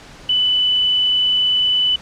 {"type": "tone", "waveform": "sine", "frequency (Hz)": 2990, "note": "F#7", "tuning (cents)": 17, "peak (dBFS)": -13, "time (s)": [0.29, 1.96], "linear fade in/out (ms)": 5, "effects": ["pink hiss -40 dBFS RMS until 2.01 s", "low-pass 6000 Hz 12 dB/octave"]}